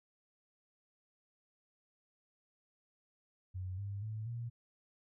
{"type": "tone with pitch steps", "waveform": "sine", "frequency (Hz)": [92.5, 100.29, 108.74, 117.9], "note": ["F#2", "G2", "A2", "A#2"], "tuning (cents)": [0, 40, -20, 20], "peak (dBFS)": -38, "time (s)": [3.54, 4.5], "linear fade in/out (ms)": 20, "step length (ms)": 240, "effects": []}